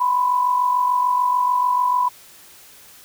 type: tone pair together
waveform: sine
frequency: 990 / 1036.8 Hz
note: B5 / C6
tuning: +4 / -16 cents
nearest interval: minor second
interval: 80 cents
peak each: -16 / -24 dBFS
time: 0-2.09 s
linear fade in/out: 10 ms
effects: white hiss -46 dBFS RMS until 3.04 s